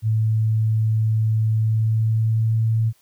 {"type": "tone with pitch glide", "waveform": "sine", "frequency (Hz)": [110, 112.12], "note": ["A2", "A2"], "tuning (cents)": [0, 33], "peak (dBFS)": -16, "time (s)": [0.02, 2.93], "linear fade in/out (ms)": 50, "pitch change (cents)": 33, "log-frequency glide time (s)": [1.56, 2.68], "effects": ["white hiss -60 dBFS RMS until 3.01 s"]}